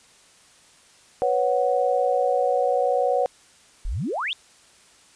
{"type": "chord", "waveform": "sine", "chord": "B suspended second", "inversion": "none", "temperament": "equal", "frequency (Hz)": [493.9, 554.4, 740], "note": ["B4", "C#5", "F#5"], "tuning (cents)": [0, 0, 0], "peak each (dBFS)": -23, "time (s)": [1.22, 3.26], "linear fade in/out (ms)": 0}
{"type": "exponential sweep", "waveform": "sine", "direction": "up", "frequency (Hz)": [30.87, 3717], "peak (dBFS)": -24, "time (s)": [3.85, 4.33], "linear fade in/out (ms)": 0}
{"effects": ["white hiss -54 dBFS RMS until 5.15 s", "resampled to 22050 Hz"]}